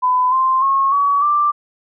sine tone with pitch steps, 1005 / 1045.9 / 1088.4 / 1132.6 / 1178.7 Hz, B5 / C6 / C#6 / C#6 / D6, +30 / -1 / -32 / +37 / +6 cents, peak -12 dBFS, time 0.02-1.52 s, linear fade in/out 20 ms, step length 300 ms, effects none

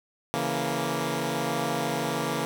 10% pulse tone cluster, 140.2 / 166.5 / 233.4 Hz, C#3 / E3 / A#3, +20 / +18 / +2 cents, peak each -23 / -23 / -22 dBFS, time 0.34-2.45 s, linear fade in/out 0 ms, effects none

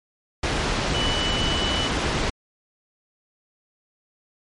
sine tone in noise, 2969 Hz, F#7, 5 cents sharp, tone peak -25 dBFS, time 0.94-1.88 s, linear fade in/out 5 ms, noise pink, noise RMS -23 dBFS, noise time 0.43-2.3 s, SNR -5 dB, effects low-pass 5000 Hz 12 dB/octave + MP3 48 kbps

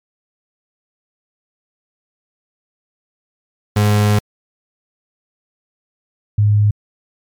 35% pulse / sine tone pair in turn, 104.3 / 104.3 Hz, G#2 / G#2, +8 / +8 cents, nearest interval unison, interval 0 cents, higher neither, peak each -9 dBFS, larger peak neither, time 3.76-4.19 / 6.38-6.71 s, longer first, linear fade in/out 5 ms, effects MP3 96 kbps

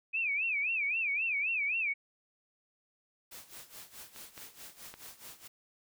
sine tone with vibrato, 2463 Hz, D#7, 18 cents flat, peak -29 dBFS, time 0.13-1.94 s, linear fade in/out 20 ms, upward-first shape sine, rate 3.8 Hz, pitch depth 180 cents each way
white noise with tremolo, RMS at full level -47 dBFS, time 3.31-5.48 s, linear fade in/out 10 ms, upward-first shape sine, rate 4.7 Hz, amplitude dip 80%
clicks, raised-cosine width 0.3 ms, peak -34 / -31 / -29 / -38 dBFS, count 4, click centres 4.162 / 4.378 / 4.94 / 5.06 s
effects none

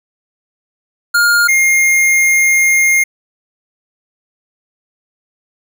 square tone pair in turn, 1415 / 2127 Hz, F6 / C7, +22 / +28 cents, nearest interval perfect fifth, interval 706 cents, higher second, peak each -9 dBFS, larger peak neither, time 1.14-1.48 / 1.48-3.04 s, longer second, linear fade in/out 10 ms, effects none

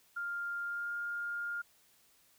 sine tone with pitch glide, 1400 to 1410.6 Hz, F6 to F6, +4 to +17 cents, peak -35 dBFS, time 0.16-1.62 s, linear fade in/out 10 ms, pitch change +13 cents, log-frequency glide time 0.64-0.92 s, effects white hiss -67 dBFS RMS until 2.38 s

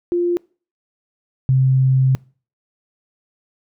sine tone pair in turn, 349.2 / 131.52 Hz, F4 / C3, 0 / +9 cents, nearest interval octave + perfect fourth, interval 1691 cents, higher first, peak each -15 / -11 dBFS, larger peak second, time 0.12-0.37 / 1.49-2.15 s, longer second, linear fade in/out 0 ms, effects noise-tail reverb RT60 0.4 s tail -25 dB re dry

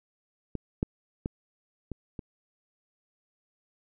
clicks, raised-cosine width 3 ms, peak -19 / -13 / -17 / -22 / -24 dBFS, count 5, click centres 0.553 / 0.829 / 1.259 / 1.917 / 2.192 s, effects none

